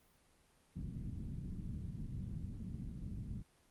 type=low-pass noise; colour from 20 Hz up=white; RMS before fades=-44 dBFS; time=0.75-3.43 s; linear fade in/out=20 ms; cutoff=190 Hz; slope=24 dB/octave; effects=pink hiss -70 dBFS RMS until 3.7 s + Opus 32 kbps